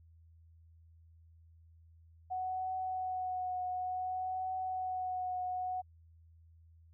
sine tone with vibrato, 740 Hz, F#5, in tune, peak -34 dBFS, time 2.3-5.82 s, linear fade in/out 20 ms, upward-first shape triangle, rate 0.56 Hz, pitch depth 22 cents each way, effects added 82 Hz sine -58 dBFS peak until 6.93 s

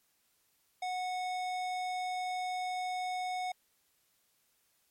sine tone with hard clipping, 734 Hz, F#5, 14 cents flat, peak -35 dBFS, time 0.82-3.52 s, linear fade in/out 5 ms, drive 16 dB, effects white hiss -73 dBFS RMS until 4.9 s + MP3 64 kbps

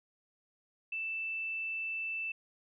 sine tone, 2650 Hz, E7, 9 cents sharp, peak -34 dBFS, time 0.92-2.32 s, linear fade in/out 5 ms, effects none

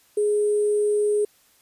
sine tone with sample-and-hold, 417 Hz, G#4, 7 cents sharp, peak -18 dBFS, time 0.17-1.25 s, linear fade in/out 5 ms, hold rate 8820 Hz, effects white hiss -59 dBFS RMS until 1.61 s + resampled to 32000 Hz

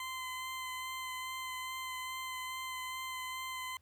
20% pulse tone with vibrato, 1031 Hz, C6, 26 cents flat, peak -34 dBFS, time 0-3.77 s, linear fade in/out 2 ms, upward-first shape sine, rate 2.4 Hz, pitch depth 13 cents each way, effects added 78 Hz sine -66 dBFS peak until 3.81 s + pink hiss -74 dBFS RMS until 3.81 s

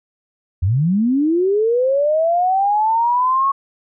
sine linear sweep, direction up, 80.8 to 1108.7 Hz, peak -13 dBFS, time 0.62-3.52 s, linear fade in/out 10 ms, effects none

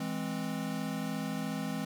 square chord, E augmented, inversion none, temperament equal, 164.81 / 207.7 / 261.6 Hz, E3 / G#3 / B#3, 0 / 0 / 0 cents, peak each -39 / -38 / -38 dBFS, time 0-1.85 s, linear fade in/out 5 ms, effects none

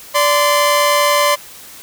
sawtooth tone pair together, 582.7 / 1035 Hz, D5 / C6, -14 / -19 cents, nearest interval minor seventh, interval 995 cents, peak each -10 dBFS, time 0.14-1.36 s, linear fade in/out 20 ms, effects white hiss -37 dBFS RMS until 1.82 s

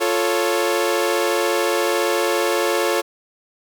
sawtooth chord, F augmented, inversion none, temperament equal, 349.2 / 440 / 554.4 Hz, F4 / A4 / C#5, 0 / 0 / 0 cents, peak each -18 dBFS, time 0-3.02 s, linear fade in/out 20 ms, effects none

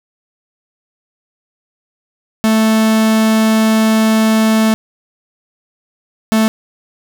45% pulse tone bursts at uneven times, 220 Hz, A3, in tune, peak -9 dBFS, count 2, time 2.44-4.74 / 6.32-6.48 s, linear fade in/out 0 ms, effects none

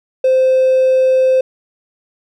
triangle tone with hard clipping, 520 Hz, C5, 11 cents flat, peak -9 dBFS, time 0.24-1.41 s, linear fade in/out 5 ms, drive 4 dB, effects none

